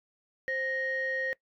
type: tone pair together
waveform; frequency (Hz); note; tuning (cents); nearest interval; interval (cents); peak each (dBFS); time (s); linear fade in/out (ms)
sine; 524.8 / 1868; C5 / A#6; +5 / +3; octave + minor seventh; 2198; -33 / -30; 0.48-1.33; 0
effects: noise-tail reverb RT60 0.1 s tail -21 dB re dry + tanh soft clip ceiling -23 dBFS